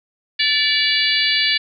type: harmonic tone with a mistuned harmonic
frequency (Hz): 575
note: D5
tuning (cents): -37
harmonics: 3 / 4 / 5 / 6 / 7 / 8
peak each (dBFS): -22 / -22 / -22 / -22 / -22 / -22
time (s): 0.39-1.58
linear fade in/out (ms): 10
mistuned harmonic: 3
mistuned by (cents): +27
effects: none